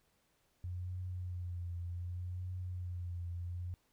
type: tone with vibrato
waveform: sine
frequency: 89 Hz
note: F2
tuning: 33 cents sharp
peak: -38 dBFS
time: 0.64-3.74 s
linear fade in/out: 0 ms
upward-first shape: triangle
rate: 0.66 Hz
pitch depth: 48 cents each way
effects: pink hiss -75 dBFS RMS until 3.92 s